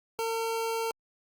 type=tone; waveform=25% pulse; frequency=453.8 Hz; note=A#4; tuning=47 cents flat; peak=-25 dBFS; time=0.19-0.91 s; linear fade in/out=0 ms; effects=Opus 48 kbps